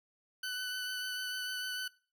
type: tone with vibrato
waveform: 20% pulse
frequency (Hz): 1500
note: F#6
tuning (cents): +23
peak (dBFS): -31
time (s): 0.43-1.88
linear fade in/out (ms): 5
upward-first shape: triangle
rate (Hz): 6.7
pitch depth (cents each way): 17
effects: noise-tail reverb RT60 0.4 s tail -22 dB re dry